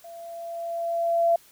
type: tone with level ramp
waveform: sine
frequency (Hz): 677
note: E5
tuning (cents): +46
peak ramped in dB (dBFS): -40 to -16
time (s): 0.04-1.36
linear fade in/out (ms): 5
effects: white hiss -55 dBFS RMS until 1.51 s